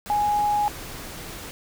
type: tone in noise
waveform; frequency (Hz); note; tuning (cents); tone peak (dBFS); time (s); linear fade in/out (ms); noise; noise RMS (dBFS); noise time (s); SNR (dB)
sine; 830.6; G#5; 0; -19; 0.1-0.68; 0; pink; -37; 0.06-1.51; +15
effects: none

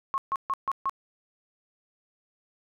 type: tone bursts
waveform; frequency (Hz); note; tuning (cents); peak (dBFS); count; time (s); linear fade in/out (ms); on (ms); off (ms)
sine; 1086; C#6; -36; -24; 5; 0.14-0.895; 0; 39; 140
effects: none

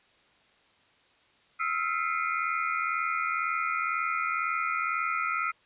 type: tone cluster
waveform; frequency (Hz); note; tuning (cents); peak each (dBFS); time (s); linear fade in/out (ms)
sine; 1289 / 1371 / 2029 / 2164 / 2429; E6 / F6 / B6 / C#7 / D#7; -39 / -32 / +46 / -42 / -42; -31 / -31 / -36 / -37 / -36; 1.59-5.52; 20
effects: white hiss -63 dBFS RMS until 5.65 s + resampled to 8000 Hz

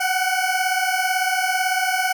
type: beating tone pair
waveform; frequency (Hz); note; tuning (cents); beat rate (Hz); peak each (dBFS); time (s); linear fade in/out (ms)
20% pulse; 737 / 755; F#5 / F#5; -7 / +35; 18; -17; 0-2.13; 10
effects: none

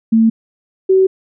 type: tone pair in turn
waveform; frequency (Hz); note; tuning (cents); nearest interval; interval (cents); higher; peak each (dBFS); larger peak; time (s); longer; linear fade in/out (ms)
sine; 224.6 / 379.5; A3 / F#4; +36 / +44; major sixth; 908; second; -7; neither; 0.12-0.3 / 0.89-1.07; neither; 10
effects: none

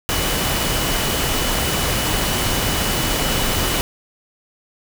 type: tone in noise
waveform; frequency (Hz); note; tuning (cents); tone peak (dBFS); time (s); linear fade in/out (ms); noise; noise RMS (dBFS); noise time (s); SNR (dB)
sine; 2960; F#7; 0; -29; 0.09-3.81; 0; pink; -20; 0.09-3.81; -12
effects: none

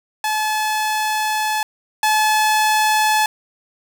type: tone pair in turn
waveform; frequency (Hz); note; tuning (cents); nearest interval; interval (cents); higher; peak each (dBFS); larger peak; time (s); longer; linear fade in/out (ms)
sawtooth; 860 / 860; A5 / A5; -40 / -40; unison; 0; neither; -14 / -10; second; 0.24-1.63 / 2.03-3.26; first; 2
effects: 7-bit

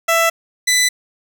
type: tone pair in turn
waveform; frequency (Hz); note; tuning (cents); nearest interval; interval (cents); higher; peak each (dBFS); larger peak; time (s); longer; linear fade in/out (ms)
15% pulse; 664 / 1995.1; E5 / B6; +12 / +17; octave + perfect fifth; 1905; second; -6; neither; 0.08-0.3 / 0.67-0.89; neither; 10
effects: none

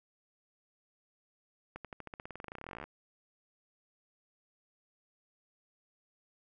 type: accelerating click train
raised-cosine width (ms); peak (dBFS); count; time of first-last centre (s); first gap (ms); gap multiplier
0.5; -28; 29; 1.76-2.84; 87; 0.93
effects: none

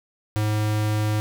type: tone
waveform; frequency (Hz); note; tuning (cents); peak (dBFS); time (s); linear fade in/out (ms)
square; 106.6; G#2; +46; -21; 0.36-1.2; 0
effects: none

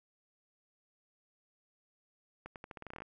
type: accelerating click train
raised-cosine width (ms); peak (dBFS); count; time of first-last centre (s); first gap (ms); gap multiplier
0.5; -30; 13; 2.46-3.02; 98; 0.85
effects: none

